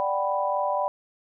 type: chord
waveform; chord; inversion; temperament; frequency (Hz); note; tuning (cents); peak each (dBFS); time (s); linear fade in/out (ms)
sine; G major seventh; second; equal; 587.3 / 740 / 784 / 987.8; D5 / F#5 / G5 / B5; 0 / 0 / 0 / 0; -27 / -32 / -29 / -27; 0-0.88; 0
effects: none